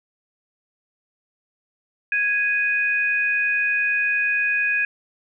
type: tone pair together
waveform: sine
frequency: 1657.7 / 2489 Hz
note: G#6 / D#7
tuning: -4 / 0 cents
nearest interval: perfect fifth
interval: 704 cents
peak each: -21 dBFS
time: 2.12-4.85 s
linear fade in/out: 2 ms
effects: none